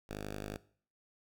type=tone; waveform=5% pulse; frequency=51.2 Hz; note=G#1; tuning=24 cents flat; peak=-29 dBFS; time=0.09-0.57 s; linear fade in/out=5 ms; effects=noise-tail reverb RT60 0.5 s tail -19 dB re dry